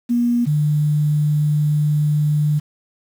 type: tone pair in turn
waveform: sine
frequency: 239.5 / 149.44 Hz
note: A#3 / D3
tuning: +47 / +30 cents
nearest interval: minor sixth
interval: 817 cents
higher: first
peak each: -14 dBFS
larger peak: neither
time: 0.09-0.46 / 0.46-2.6 s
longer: second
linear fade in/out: 20 ms
effects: 7-bit